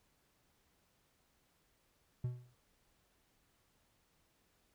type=tone with exponential decay; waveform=triangle; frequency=123.47 Hz; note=B2; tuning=in tune; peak=-30 dBFS; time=2.24-2.55 s; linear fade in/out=5 ms; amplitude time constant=66 ms; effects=pink hiss -75 dBFS RMS until 4.74 s